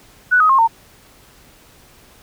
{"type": "tone with pitch steps", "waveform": "sine", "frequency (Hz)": [1480, 1259, 1071, 911], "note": ["F#6", "D#6", "C6", "A#5"], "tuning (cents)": [0, 20, 40, -40], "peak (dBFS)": -9, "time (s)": [0.31, 0.678], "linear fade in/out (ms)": 20, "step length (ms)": 92, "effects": ["pink hiss -48 dBFS RMS until 2.22 s"]}